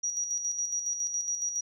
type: tone with tremolo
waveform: sine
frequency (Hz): 5770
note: F#8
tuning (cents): -44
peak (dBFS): -27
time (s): 0.03-1.61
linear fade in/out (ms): 10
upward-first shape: square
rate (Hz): 7.2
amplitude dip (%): 50
effects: none